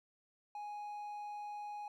triangle tone, 830.6 Hz, G#5, in tune, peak -40 dBFS, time 0.55-1.88 s, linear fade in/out 2 ms, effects none

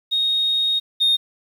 sine tone pair in turn, 3729 / 3688 Hz, A#7 / A#7, 0 / -19 cents, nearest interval unison, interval 19 cents, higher first, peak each -16 / -12 dBFS, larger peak second, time 0.11-0.8 / 1-1.17 s, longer first, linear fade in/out 20 ms, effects tanh soft clip ceiling -12 dBFS + 8-bit

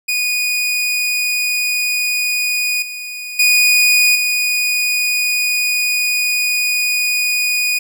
sawtooth tone with level steps, 2468 Hz, D#7, 15 cents flat, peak -12 / -22 / -6 / -11 dBFS, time 0.08-7.79 s, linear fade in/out 10 ms, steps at 2.82 / 3.39 / 4.15 s, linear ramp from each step 5 ms, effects none

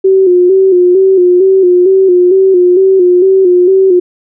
sine tone with vibrato, 370 Hz, F#4, in tune, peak -3 dBFS, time 0.04-4 s, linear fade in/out 10 ms, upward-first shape square, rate 2.2 Hz, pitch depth 58 cents each way, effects none

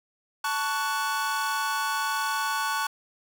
45% pulse chord, F# minor, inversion first, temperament equal with one note detuned, 880 / 1120.3 / 1480 Hz, A5 / C#6 / F#6, 0 / +18 / 0 cents, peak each -30 dBFS, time 0.44-2.87 s, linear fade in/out 5 ms, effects none

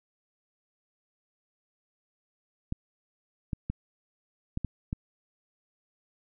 clicks, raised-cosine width 5 ms, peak -18 dBFS, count 6, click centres 2.724 / 3.532 / 3.7 / 4.574 / 4.647 / 4.929 s, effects none

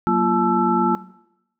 sine tone cluster, 186.3 / 234.5 / 345.8 / 863 / 1328 Hz, F#3 / A#3 / F4 / A5 / E6, +12 / +11 / -17 / -34 / +12 cents, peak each -22 dBFS, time 0.07-0.95 s, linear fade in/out 0 ms, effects noise-tail reverb RT60 0.8 s tail -18 dB re dry

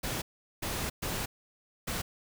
pink noise bursts at uneven times, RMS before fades -34 dBFS, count 4, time 0.03-0.22 / 0.62-0.9 / 1.02-1.26 / 1.87-2.02 s, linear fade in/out 10 ms, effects none

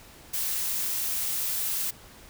blue noise, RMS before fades -29 dBFS, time 0.33-1.91 s, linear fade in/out 10 ms, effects pink hiss -50 dBFS RMS until 2.29 s

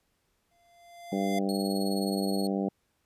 square tone with exponential growth, 691 Hz, F5, 19 cents flat, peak -29 dBFS, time 0.51-1.39 s, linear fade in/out 5 ms, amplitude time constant 190 ms
harmonic tone, 98 Hz, G2, in tune, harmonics 2 / 3 / 4 / 5 / 6 / 7 / 8, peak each -29 / -33 / -35 / -37 / -39 / -40 / -41 dBFS, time 1.12-2.69 s, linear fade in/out 5 ms
sawtooth tone with tremolo, 4330 Hz, C#8, 41 cents flat, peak -32 dBFS, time 1.49-2.47 s, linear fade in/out 0 ms, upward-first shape sine, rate 19 Hz, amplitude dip 65%
effects pink hiss -74 dBFS RMS until 3.05 s + resampled to 32000 Hz

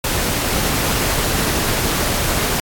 pink noise, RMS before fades -19 dBFS, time 0.04-2.6 s, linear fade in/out 2 ms, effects AAC 64 kbps

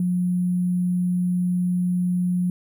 sine tone with sample-and-hold, 179.2 Hz, F3, 45 cents sharp, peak -19 dBFS, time 0-2.5 s, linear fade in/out 2 ms, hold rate 11025 Hz, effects none

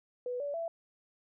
sine tone with pitch steps, 493.9 / 573.9 / 666.9 Hz, B4 / D5 / E5, 0 / -40 / +20 cents, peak -33 dBFS, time 0.26-0.68 s, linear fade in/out 2 ms, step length 140 ms, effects none

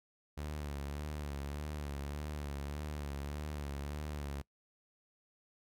sawtooth tone with vibrato, 72.8 Hz, D2, 15 cents flat, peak -35 dBFS, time 0.37-4.42 s, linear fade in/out 10 ms, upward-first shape sine, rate 1.7 Hz, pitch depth 63 cents each way, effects noise-tail reverb RT60 0.1 s tail -23 dB re dry

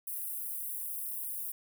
white high-pass noise, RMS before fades -38 dBFS, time 0.07-1.52 s, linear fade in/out 5 ms, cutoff 9500 Hz, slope 48 dB/octave, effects none

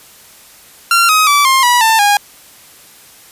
sawtooth tone with pitch steps, 1376 / 1261.8 / 1157.1 / 1061 / 973 / 892.2 / 818.2 Hz, F6 / D#6 / D6 / C6 / B5 / A5 / G#5, -26 / +24 / -26 / +24 / -26 / +24 / -26 cents, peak -4 dBFS, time 0.91-2.17 s, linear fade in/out 2 ms, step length 180 ms, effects white hiss -41 dBFS RMS until 3.31 s + resampled to 32000 Hz

